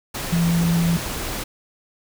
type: tone in noise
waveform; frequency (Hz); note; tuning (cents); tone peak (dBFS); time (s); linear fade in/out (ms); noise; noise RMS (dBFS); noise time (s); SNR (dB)
sine; 169.1; E3; +44; -16; 0.32-0.97; 10; pink; -28; 0.14-1.44; +9
effects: none